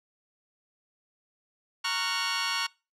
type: chord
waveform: 15% pulse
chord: Gb major seventh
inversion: first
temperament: just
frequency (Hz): 925 / 1110 / 1387.5 / 1480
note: Bb5 / Db6 / F6 / Gb6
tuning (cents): -14 / +2 / -12 / 0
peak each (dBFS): -28 / -25 / -29 / -27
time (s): 1.84-2.67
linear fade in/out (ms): 10
effects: noise-tail reverb RT60 0.3 s tail -25 dB re dry + low-pass 8000 Hz 12 dB/octave